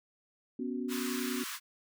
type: chord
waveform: sine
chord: B suspended second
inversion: none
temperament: equal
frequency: 246.9 / 277.2 / 370 Hz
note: B3 / C#4 / F#4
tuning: 0 / 0 / 0 cents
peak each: -35 / -38 / -40 dBFS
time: 0.59-1.44 s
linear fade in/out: 5 ms
type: high-pass noise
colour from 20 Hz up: pink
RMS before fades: -40 dBFS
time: 0.88-1.6 s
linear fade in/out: 50 ms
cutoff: 1000 Hz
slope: 96 dB/octave
effects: none